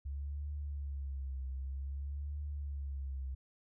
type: tone with vibrato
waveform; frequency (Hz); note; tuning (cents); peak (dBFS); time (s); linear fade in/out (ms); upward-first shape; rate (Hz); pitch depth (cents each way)
sine; 69.3; C#2; 0; -37; 0.05-3.35; 10; triangle; 0.53; 100
effects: none